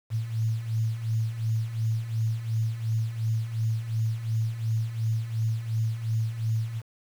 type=beating tone pair; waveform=sine; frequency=110 / 112.8 Hz; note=A2 / A2; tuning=0 / +44 cents; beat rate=2.8 Hz; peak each=-31 / -26 dBFS; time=0.1-6.82 s; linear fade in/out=50 ms; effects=8-bit